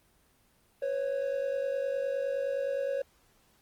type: tone pair together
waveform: triangle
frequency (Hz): 501.3 / 551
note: B4 / C#5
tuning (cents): +26 / -11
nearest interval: major second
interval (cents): 163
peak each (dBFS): -33 / -28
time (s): 0.82-3.02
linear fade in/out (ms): 5
effects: pink hiss -66 dBFS RMS until 3.61 s + Opus 24 kbps